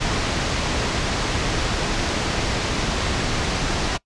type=low-pass noise; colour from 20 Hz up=pink; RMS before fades=-23 dBFS; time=0-3.98 s; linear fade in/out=20 ms; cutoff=6500 Hz; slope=24 dB/octave; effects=noise-tail reverb RT60 0.1 s tail -22 dB re dry + resampled to 24000 Hz